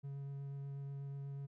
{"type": "tone with vibrato", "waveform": "triangle", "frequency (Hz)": 139.3, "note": "C#3", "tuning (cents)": 9, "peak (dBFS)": -40, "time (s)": [0.03, 1.47], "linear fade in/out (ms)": 20, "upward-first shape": "triangle", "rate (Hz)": 8.2, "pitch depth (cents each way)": 11, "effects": []}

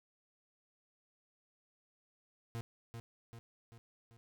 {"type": "tone with echo", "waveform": "40% pulse", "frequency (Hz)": 116, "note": "A#2", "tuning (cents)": -8, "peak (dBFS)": -38, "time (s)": [2.55, 2.61], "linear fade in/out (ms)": 0, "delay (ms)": 390, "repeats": 4, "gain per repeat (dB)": -5, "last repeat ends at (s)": 4.17, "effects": []}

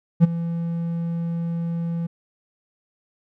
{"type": "tone with ADSR envelope", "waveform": "triangle", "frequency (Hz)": 168.3, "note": "E3", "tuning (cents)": 36, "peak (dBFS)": -5, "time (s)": [0.2, 2.07], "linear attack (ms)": 38, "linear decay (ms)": 18, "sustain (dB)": -16, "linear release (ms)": 10, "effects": []}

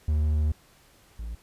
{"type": "tone pair in turn", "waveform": "triangle", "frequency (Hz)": [76.1, 56.08], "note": ["D#2", "A1"], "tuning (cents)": [-38, 34], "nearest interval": "perfect fourth", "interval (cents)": 528, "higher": "first", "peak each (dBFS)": [-19, -30], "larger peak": "first", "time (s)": [[0.08, 0.52], [1.19, 1.35]], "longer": "first", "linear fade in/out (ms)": 5, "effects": ["pink hiss -58 dBFS RMS until 1.42 s", "resampled to 32000 Hz"]}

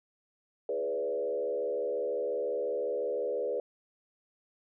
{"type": "tone with frequency modulation", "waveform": "sine", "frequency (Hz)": 493.9, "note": "B4", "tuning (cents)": 0, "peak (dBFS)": -29, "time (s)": [0.69, 3.6], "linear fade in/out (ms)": 2, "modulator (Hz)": 74.3, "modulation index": 1.2, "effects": []}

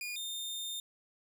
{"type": "tone pair in turn", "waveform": "sawtooth", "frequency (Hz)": [2436, 3633], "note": ["D#7", "A#7"], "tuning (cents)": [-37, -45], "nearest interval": "perfect fifth", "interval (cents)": 692, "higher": "second", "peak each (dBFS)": [-34, -34], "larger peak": "neither", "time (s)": [[0.01, 0.16], [0.16, 0.8]], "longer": "second", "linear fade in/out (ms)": 2, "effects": []}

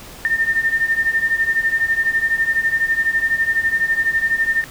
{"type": "beating tone pair", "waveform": "sine", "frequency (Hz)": [1801, 1813], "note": ["A6", "A#6"], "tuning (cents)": [40, -49], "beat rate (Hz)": 12, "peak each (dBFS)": [-20, -17], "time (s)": [0.25, 4.64], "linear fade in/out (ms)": 0, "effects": ["pink hiss -38 dBFS RMS until 4.7 s"]}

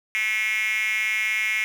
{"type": "tone with high-pass filter", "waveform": "5% pulse", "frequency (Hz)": 216.4, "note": "A3", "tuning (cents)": -29, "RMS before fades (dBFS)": -24, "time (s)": [0.15, 1.64], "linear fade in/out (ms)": 0, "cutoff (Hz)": 2200, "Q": 9, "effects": []}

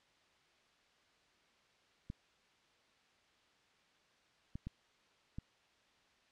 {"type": "clicks", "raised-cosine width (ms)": 5, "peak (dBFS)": -30, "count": 4, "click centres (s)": [2.101, 4.555, 4.67, 5.385], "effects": ["white hiss -70 dBFS RMS until 6.31 s", "low-pass 4000 Hz 12 dB/octave"]}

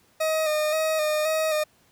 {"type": "tone with vibrato", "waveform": "40% pulse", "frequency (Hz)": 621, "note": "D#5", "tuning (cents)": -3, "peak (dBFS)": -21, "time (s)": [0.2, 1.64], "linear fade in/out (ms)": 10, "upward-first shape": "square", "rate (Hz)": 1.9, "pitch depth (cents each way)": 30, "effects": ["pink hiss -61 dBFS RMS until 1.91 s", "high-pass 80 Hz 12 dB/octave"]}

